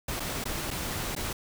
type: noise with dropouts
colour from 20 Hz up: pink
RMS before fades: -33 dBFS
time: 0.08-1.33 s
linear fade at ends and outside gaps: 5 ms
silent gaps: 0.198-0.202 / 0.441-0.454 / 0.706-0.71 / 1.152-1.163 s
effects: none